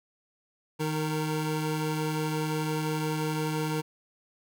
25% pulse tone pair together, 155.56 / 460.9 Hz, D#3 / A#4, 0 / -20 cents, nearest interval octave + perfect fifth, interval 1880 cents, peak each -25 / -30 dBFS, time 0.79-3.82 s, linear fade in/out 20 ms, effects none

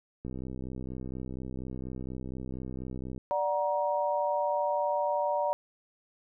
click train, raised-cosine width 3 ms, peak -26 dBFS, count 189, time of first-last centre 0.25-3.178 s, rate 64.2 Hz
sine chord, D augmented, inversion none, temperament equal with one note detuned, 587.3 / 740 / 943.2 Hz, D5 / F#5 / A#5, 0 / 0 / +20 cents, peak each -29 / -34 / -30 dBFS, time 3.31-5.53 s, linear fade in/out 0 ms
effects none

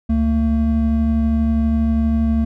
triangle tone pair together, 71.1 / 225.7 Hz, C#2 / A3, +45 / +44 cents, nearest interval octave + minor sixth, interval 1999 cents, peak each -16 / -14 dBFS, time 0.09-2.45 s, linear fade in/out 10 ms, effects none

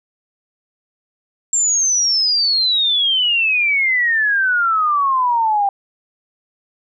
sine exponential sweep, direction down, 7459 to 784 Hz, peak -13 dBFS, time 1.53-5.69 s, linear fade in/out 2 ms, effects none

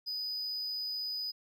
triangle tone, 4978 Hz, D#8, in tune, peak -33 dBFS, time 0.06-1.32 s, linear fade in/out 20 ms, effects none

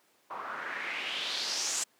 white noise with low-pass filter sweep, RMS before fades -35 dBFS, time 0.3-1.84 s, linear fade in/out 10 ms, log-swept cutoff 1000 to 7800 Hz, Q 3.4, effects pink hiss -67 dBFS RMS until 1.99 s + high-pass 300 Hz 12 dB/octave

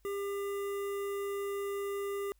square tone with notch filter, 400.3 Hz, G4, 36 cents sharp, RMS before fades -36 dBFS, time 0.05-2.32 s, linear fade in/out 0 ms, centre 4500 Hz, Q 0.73, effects added 50 Hz sine -64 dBFS peak until 2.39 s + white hiss -75 dBFS RMS until 2.39 s

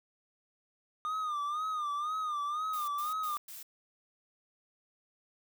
triangle tone with vibrato, 1215 Hz, D#6, 42 cents flat, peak -30 dBFS, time 1.05-3.37 s, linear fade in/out 0 ms, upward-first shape sine, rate 2 Hz, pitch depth 88 cents each way
blue noise bursts, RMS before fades -46 dBFS, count 4, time 2.73-3.63 s, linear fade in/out 5 ms, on 150 ms, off 100 ms
effects none

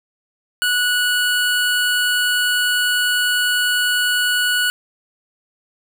25% pulse tone, 1470 Hz, F#6, 12 cents flat, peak -12 dBFS, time 0.62-4.7 s, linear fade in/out 0 ms, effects none

